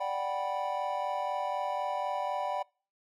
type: chord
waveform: triangle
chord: G major seventh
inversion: second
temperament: equal with one note detuned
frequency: 587.3 / 740 / 784 / 982.6 Hz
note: D5 / F#5 / G5 / B5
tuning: 0 / 0 / 0 / -9 cents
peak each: -34 dBFS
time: 0-2.63 s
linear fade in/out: 10 ms
effects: noise-tail reverb RT60 0.4 s tail -26 dB re dry